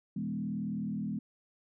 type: tone with frequency modulation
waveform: sine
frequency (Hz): 207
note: G#3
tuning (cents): -5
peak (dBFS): -32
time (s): 0.16-1.19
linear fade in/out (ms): 5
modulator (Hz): 39.2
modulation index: 1.2
effects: none